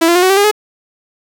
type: tone with pitch steps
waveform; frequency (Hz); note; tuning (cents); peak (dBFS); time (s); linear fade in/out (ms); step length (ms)
sawtooth; 329.6 / 343.6 / 358.2 / 373.4 / 389.3 / 405.8 / 423; E4 / F4 / F4 / F#4 / G4 / G#4 / G#4; 0 / -28 / +44 / +16 / -12 / -40 / +32; -4; 0.01-0.514; 10; 72
effects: none